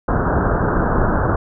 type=low-pass noise; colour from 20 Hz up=pink; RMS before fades=-17 dBFS; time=0.08-1.36 s; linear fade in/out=5 ms; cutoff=1600 Hz; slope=96 dB/octave; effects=none